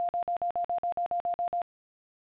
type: tone bursts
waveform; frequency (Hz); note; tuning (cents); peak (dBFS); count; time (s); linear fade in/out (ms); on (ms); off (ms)
sine; 698.5; F5; 0; -26; 12; 0-1.618; 0; 89; 50
effects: resampled to 8000 Hz + 11-bit